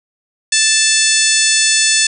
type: harmonic tone with a mistuned harmonic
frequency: 880 Hz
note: A5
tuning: in tune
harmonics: 2 / 3 / 4 / 5 / 6 / 7 / 8 / 9 / 10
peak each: -19 / -19 / -19 / -19 / -19 / -19 / -19 / -19 / -19 dBFS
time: 0.52-2.07 s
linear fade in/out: 5 ms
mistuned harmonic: 8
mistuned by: -27 cents
effects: none